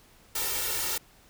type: noise with comb filter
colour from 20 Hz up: white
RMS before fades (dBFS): -30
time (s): 0.35-0.98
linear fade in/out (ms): 5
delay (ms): 2.2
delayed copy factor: +0.9
effects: pink hiss -58 dBFS RMS until 1.29 s